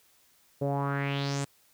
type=tone with low-pass filter sweep; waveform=sawtooth; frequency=140 Hz; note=C#3; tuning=18 cents sharp; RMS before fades=-30 dBFS; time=0.61-1.45 s; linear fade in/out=10 ms; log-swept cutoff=500 to 8500 Hz; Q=4; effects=white hiss -64 dBFS RMS until 1.73 s